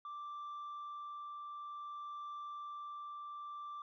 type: tone with tremolo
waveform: sine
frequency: 1174.7 Hz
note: D6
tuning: in tune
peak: -40 dBFS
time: 0.05-3.82 s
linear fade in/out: 2 ms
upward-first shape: triangle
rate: 0.55 Hz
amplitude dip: 25%
effects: tanh soft clip ceiling -42 dBFS